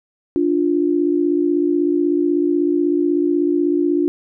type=tone pair together; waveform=sine; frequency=293.7 / 349.9 Hz; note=D4 / F4; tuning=0 / +3 cents; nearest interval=minor third; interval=303 cents; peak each=-17 dBFS; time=0.36-4.08 s; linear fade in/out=0 ms; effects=none